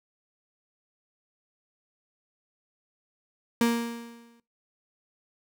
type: tone with exponential decay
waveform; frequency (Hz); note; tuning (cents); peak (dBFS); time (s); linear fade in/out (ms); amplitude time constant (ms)
35% pulse; 233.8; A#3; +5; -17; 3.61-4.4; 2; 170
effects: noise-tail reverb RT60 0.2 s tail -19 dB re dry